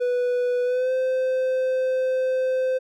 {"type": "tone with pitch glide", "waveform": "triangle", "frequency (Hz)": [492.8, 516.7], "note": ["B4", "C5"], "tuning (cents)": [-4, -22], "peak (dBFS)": -18, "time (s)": [0, 2.79], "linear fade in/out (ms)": 20, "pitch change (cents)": 82, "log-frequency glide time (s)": [0.64, 0.92], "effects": []}